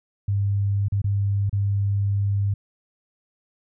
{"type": "tone with dropouts", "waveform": "sine", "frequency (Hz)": 100.2, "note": "G2", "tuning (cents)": 38, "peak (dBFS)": -19, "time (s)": [0.28, 2.54], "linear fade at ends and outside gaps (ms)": 5, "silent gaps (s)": [[0.884, 0.921], [1.018, 1.042], [1.496, 1.528]], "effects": []}